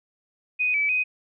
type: tone with pitch steps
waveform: sine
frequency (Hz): 2493 / 2300 / 2505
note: D#7 / D7 / D#7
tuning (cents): +3 / -37 / +11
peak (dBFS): -20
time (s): 0.59-1.04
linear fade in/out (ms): 20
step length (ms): 150
effects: none